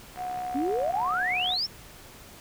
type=tone; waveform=sine; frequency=730 Hz; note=F#5; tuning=24 cents flat; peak=-30 dBFS; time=0.16-1.58 s; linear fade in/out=50 ms
type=click train; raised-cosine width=0.5 ms; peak=-28 dBFS; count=91; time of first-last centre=0.16-1.536 s; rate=65.4 Hz
type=exponential sweep; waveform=sine; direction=up; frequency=255.1 to 5588 Hz; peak=-25 dBFS; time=0.54-1.67 s; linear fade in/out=20 ms
effects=pink hiss -48 dBFS RMS until 2.4 s